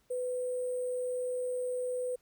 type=tone with sample-and-hold; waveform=sine; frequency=499.4 Hz; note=B4; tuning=19 cents sharp; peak=-31 dBFS; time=0.1-2.16 s; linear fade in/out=10 ms; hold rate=8820 Hz; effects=pink hiss -71 dBFS RMS until 2.21 s